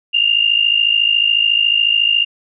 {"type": "tone pair together", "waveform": "sine", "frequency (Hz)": [2781, 2835], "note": ["F7", "F7"], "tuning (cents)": [-8, 25], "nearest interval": "unison", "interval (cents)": 33, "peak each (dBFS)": -14, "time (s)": [0.13, 2.25], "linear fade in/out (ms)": 20, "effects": []}